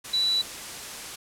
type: tone in noise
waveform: sine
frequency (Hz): 3951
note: B7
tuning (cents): 0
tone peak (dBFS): -21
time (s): 0.13-0.42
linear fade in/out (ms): 10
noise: white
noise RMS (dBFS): -37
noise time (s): 0.04-1.16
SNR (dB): +13
effects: low-pass 10000 Hz 12 dB/octave